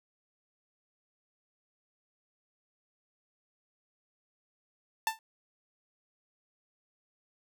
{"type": "tone with exponential decay", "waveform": "sawtooth", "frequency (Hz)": 888, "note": "A5", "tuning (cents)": 16, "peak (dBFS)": -20, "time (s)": [5.07, 5.19], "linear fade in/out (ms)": 1, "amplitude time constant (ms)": 26, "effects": []}